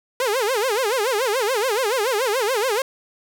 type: tone with vibrato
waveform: sawtooth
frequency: 466.2 Hz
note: A#4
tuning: in tune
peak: -15 dBFS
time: 0.2-2.82 s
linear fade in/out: 2 ms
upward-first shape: sine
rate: 7 Hz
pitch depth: 250 cents each way
effects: none